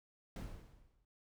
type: noise with exponential decay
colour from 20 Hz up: brown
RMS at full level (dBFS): -39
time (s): 0.36-1.05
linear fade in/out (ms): 2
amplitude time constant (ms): 150
effects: none